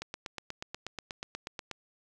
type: click train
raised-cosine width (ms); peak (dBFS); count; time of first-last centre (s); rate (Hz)
0.2; -20; 15; 0.02-1.713; 8.27
effects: none